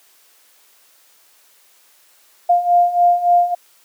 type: beating tone pair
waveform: sine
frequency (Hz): 700 / 703.5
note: F5 / F5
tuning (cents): +4 / +12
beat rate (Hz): 3.5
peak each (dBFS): -16 / -12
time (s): 2.49-3.55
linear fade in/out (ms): 10
effects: white hiss -53 dBFS RMS until 3.84 s + high-pass 400 Hz 12 dB/octave